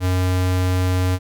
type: tone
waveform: square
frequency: 91.7 Hz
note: F#2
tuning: 15 cents flat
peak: -17 dBFS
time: 0-1.19 s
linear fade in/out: 50 ms
effects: none